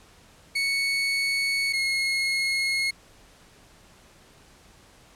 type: tone pair in turn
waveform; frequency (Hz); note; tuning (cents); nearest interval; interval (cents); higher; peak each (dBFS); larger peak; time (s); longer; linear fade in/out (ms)
30% pulse; 2217 / 2163; C#7 / C#7; 0 / -43; unison; 43; first; -20; neither; 0.55-1.73 / 1.73-2.91; neither; 10
effects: pink hiss -54 dBFS RMS until 5.15 s + low-pass 10000 Hz 12 dB/octave

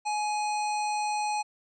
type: harmonic tone with a mistuned harmonic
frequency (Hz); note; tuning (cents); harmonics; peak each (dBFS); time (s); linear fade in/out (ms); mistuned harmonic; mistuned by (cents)
842; G#5; +24; 1 / 3 / 5 / 7 / 9 / 10; -27 / -37 / -41 / -44 / -46 / -47; 0.05-1.43; 20; 3; -21
effects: none

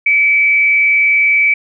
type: tone with frequency modulation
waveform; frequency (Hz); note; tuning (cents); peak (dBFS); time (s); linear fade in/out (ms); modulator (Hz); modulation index
sine; 2295; D7; -40; -8; 0.06-1.54; 5; 120; 0.41
effects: none

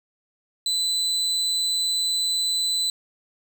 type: tone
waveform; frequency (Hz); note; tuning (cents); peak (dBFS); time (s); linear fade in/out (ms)
35% pulse; 4006; B7; +24; -20; 0.66-2.9; 2
effects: none

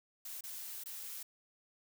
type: noise with dropouts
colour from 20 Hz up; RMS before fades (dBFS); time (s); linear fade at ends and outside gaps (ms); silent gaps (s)
blue; -45; 0.25-1.23; 5; 0.409-0.437 / 0.838-0.858
effects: none

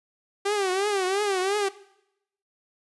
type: tone with vibrato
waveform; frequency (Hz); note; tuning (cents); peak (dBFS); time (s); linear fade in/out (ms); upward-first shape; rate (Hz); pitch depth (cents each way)
sawtooth; 392; G4; 0; -19; 0.45-1.69; 10; triangle; 2.9; 140
effects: noise-tail reverb RT60 0.8 s tail -18 dB re dry + resampled to 24000 Hz

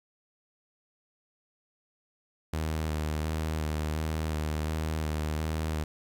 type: tone with vibrato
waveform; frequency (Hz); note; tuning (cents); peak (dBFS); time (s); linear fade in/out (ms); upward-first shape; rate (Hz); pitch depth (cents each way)
sawtooth; 77.78; D#2; 0; -25; 2.53-5.84; 5; square; 1.4; 20
effects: 11-bit

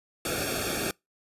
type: noise with comb filter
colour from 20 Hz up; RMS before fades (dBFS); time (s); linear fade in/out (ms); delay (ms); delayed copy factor
pink; -30; 0.25-0.91; 2; 1; -0.95
effects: noise-tail reverb RT60 0.2 s tail -26 dB re dry + resampled to 32000 Hz

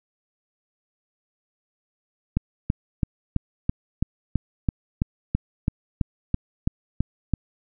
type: click train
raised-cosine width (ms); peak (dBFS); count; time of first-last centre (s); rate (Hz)
5; -8; 16; 2.37-7.337; 3.02
effects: none

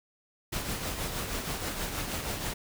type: noise with tremolo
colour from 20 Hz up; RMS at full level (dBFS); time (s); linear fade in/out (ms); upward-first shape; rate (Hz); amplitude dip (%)
pink; -32; 0.52-2.54; 10; triangle; 6.3; 50
effects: none

